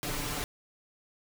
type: noise with comb filter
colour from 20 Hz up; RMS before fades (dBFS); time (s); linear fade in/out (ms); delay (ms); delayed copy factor
pink; -34; 0.03-0.44; 0; 6.8; +0.9
effects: none